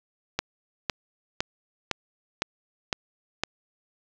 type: click train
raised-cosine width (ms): 0.2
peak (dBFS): -7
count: 7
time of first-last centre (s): 0.39-3.436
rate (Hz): 1.97
effects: low-pass 7000 Hz 12 dB/octave + 7-bit

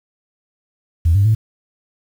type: tone with pitch steps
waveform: sine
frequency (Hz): 82.7 / 99.8 / 109.8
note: E2 / G2 / A2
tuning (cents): +6 / +32 / -3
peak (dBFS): -9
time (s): 1.05-1.35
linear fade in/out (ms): 10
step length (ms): 100
effects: tanh soft clip ceiling -5 dBFS + 7-bit

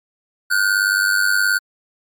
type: ring-modulated tone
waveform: square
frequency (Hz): 1487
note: F#6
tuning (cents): +8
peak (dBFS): -12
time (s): 0.5-1.59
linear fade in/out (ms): 20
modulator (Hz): 49.4
effects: MP3 64 kbps

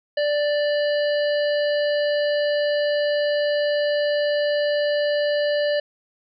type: harmonic tone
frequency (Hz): 587.3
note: D5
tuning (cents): 0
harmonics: 1 / 3 / 5 / 7 / 8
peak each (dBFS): -19 / -29 / -33 / -36 / -37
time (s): 0.17-5.8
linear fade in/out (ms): 5
effects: none

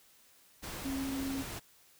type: tone in noise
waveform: sine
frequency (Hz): 270.3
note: C#4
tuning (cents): -44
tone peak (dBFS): -34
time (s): 0.84-1.43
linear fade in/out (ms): 20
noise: pink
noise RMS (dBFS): -42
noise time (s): 0.62-1.6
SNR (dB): +5
effects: white hiss -63 dBFS RMS until 1.99 s

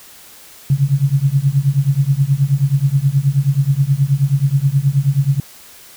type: tone with tremolo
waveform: sine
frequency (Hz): 138.59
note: C#3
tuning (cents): 0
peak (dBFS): -7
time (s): 0.7-5.4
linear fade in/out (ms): 2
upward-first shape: triangle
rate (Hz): 9.4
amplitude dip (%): 100
effects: white hiss -41 dBFS RMS until 5.96 s

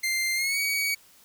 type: tone with pitch glide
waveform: sawtooth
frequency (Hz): 2093 to 2256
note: C7 to C#7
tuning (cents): 0 to +30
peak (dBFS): -21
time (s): 0.03-0.95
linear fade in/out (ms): 10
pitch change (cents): +130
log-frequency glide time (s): 0.35-0.58
effects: white hiss -56 dBFS RMS until 1.24 s

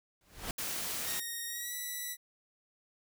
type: noise with exponential growth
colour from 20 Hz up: pink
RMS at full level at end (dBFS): -33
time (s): 0.21-0.51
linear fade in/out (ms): 1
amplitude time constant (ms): 64
type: noise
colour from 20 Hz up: white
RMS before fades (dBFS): -37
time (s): 0.58-1.2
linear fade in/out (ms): 5
type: tone with pitch glide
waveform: 5% pulse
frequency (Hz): 1864.7 to 1959.7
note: A#6 to B6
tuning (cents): 0 to -14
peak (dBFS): -27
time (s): 1.04-2.17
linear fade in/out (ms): 50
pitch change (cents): +86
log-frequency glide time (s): 1.47-1.75
effects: none

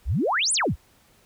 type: exponential two-way sweep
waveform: sine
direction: up then down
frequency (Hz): 46.25 to 10300 to 46.25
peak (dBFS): -20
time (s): 0.05-0.76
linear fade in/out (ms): 50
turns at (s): 0.53
effects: pink hiss -59 dBFS RMS until 1.25 s

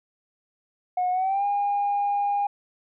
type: tone with pitch glide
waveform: sine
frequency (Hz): 727 to 811.3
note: F#5 to G#5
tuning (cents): -31 to -41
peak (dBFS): -20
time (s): 0.97-2.47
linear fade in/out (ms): 5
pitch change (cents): +190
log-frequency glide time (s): 1.11-1.45
effects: tanh soft clip ceiling -18 dBFS

